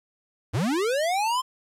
square linear sweep, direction up, 82.41 to 1056 Hz, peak -23 dBFS, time 0.53-1.42 s, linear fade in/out 20 ms, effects low-pass 11000 Hz 12 dB/octave + 10-bit

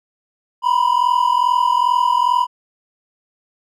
triangle tone pair together, 964 / 1006.4 Hz, B5 / B5, -42 / +32 cents, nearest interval minor second, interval 74 cents, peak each -14 dBFS, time 0.62-2.47 s, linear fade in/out 50 ms, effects none

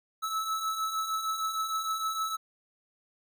square beating tone pair, 1300 / 1306.5 Hz, E6 / E6, -24 / -16 cents, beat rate 6.5 Hz, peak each -38 / -31 dBFS, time 0.22-2.37 s, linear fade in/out 20 ms, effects none

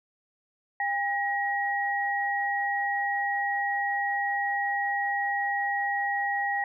sine tone pair together, 805.3 / 1900 Hz, G5 / A#6, +46 / +33 cents, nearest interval octave + minor third, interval 1487 cents, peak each -28 / -28 dBFS, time 0.8-6.64 s, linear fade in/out 2 ms, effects none

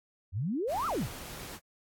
sine exponential two-way sweep, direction up then down, 82.41 to 1396.9 to 82.41 Hz, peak -29 dBFS, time 0.32-1.08 s, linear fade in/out 50 ms, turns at 0.87 s
pink noise, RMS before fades -43 dBFS, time 0.67-1.6 s, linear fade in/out 50 ms
effects AAC 64 kbps

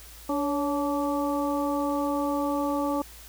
harmonic tone with a mistuned harmonic, 288.8 Hz, D4, 29 cents flat, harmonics 1 / 2 / 3 / 4, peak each -27 / -30 / -32 / -33 dBFS, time 0.29-3.02 s, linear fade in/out 5 ms, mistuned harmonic 2, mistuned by -49 cents, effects added 56 Hz sine -48 dBFS peak until 3.28 s + white hiss -48 dBFS RMS until 3.28 s

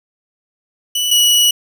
sawtooth tone pair in turn, 2964 / 2932 Hz, F#7 / F#7, +2 / -16 cents, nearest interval unison, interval 18 cents, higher first, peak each -12 / -6 dBFS, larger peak second, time 0.95-1.11 / 1.11-1.51 s, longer second, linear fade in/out 5 ms, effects none

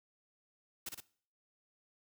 white noise with echo, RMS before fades -41 dBFS, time 0.86-0.89 s, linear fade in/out 5 ms, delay 57 ms, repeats 2, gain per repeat -3 dB, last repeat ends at 1.004 s, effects noise-tail reverb RT60 0.5 s tail -20 dB re dry

